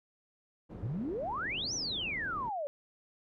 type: low-pass noise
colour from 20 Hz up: white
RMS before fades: -46 dBFS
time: 0.69-2.5 s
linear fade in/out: 20 ms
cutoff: 340 Hz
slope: 12 dB/octave
type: exponential two-way sweep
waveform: sine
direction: up then down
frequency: 100.1 to 6200 to 549 Hz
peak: -33 dBFS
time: 0.83-2.67 s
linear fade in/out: 0 ms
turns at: 1.74 s
effects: none